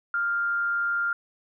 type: tone with frequency modulation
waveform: sine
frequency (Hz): 1396.9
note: F6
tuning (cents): 0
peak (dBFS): -23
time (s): 0.14-1.13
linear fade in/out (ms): 2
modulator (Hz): 165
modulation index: 0.22
effects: none